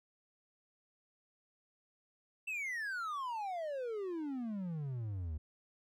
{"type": "exponential sweep", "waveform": "triangle", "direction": "down", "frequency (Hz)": [2700, 73.42], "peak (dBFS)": -35, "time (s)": [2.47, 5.38], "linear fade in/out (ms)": 10, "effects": []}